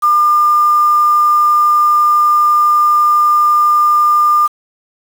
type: tone with quantisation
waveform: sine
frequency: 1202 Hz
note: D6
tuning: 40 cents sharp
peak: -7 dBFS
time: 0.02-4.48 s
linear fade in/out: 20 ms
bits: 5
effects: none